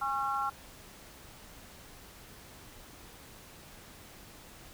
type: harmonic tone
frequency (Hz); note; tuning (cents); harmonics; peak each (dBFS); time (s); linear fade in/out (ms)
272.6; C#4; -29; 3 / 4 / 5; -34 / -35 / -33; 0.01-0.5; 10
effects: pink hiss -52 dBFS RMS until 4.73 s